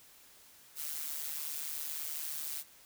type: noise with amplitude modulation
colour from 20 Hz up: blue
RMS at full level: -36 dBFS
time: 0.75-2.64 s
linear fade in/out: 50 ms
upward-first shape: sine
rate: 150 Hz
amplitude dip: 75%
effects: white hiss -59 dBFS RMS until 2.85 s